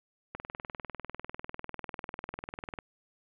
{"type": "click train", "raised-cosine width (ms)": 0.5, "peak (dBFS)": -22, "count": 50, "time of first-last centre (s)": [0.35, 2.788], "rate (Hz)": 20.1, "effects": ["resampled to 8000 Hz", "10-bit"]}